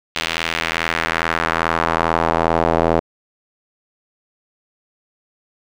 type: tone with band-pass filter sweep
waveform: square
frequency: 41.2 Hz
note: E1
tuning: in tune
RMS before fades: -19 dBFS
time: 0.15-3 s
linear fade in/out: 10 ms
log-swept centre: 3100 to 590 Hz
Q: 1.4
effects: none